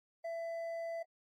triangle tone with hard clipping, 667 Hz, E5, 20 cents sharp, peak -39 dBFS, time 0.24-1.03 s, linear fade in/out 10 ms, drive 8 dB, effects AAC 48 kbps

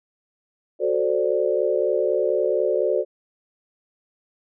sine chord, D dominant seventh, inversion first, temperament equal, 370 / 440 / 523.3 / 587.3 Hz, F#4 / A4 / C5 / D5, 0 / 0 / 0 / 0 cents, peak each -24 dBFS, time 0.79-3.05 s, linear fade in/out 50 ms, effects none

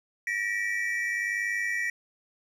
triangle tone cluster, 1828 / 1929 / 2317 Hz, A#6 / B6 / D7, -34 / -41 / -24 cents, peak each -33 / -27 / -32 dBFS, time 0.27-1.9 s, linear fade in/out 2 ms, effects none

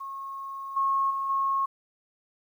sine tone with level steps, 1089 Hz, C#6, 31 cents flat, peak -34 / -22 / -27 / -23 dBFS, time 0-1.66 s, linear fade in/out 10 ms, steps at 0.76 / 1.1 / 1.29 s, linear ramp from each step 10 ms, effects 10-bit

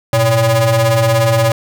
40% pulse ring-modulated tone, 224.4 Hz, A3, 34 cents sharp, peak -6 dBFS, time 0.13-1.52 s, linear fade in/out 2 ms, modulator 345 Hz, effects none

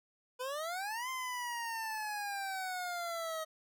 25% pulse exponential two-way sweep, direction up then down, 492.2 to 1046.5 to 630 Hz, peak -33 dBFS, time 0.39-3.45 s, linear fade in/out 20 ms, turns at 1.09 s, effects none

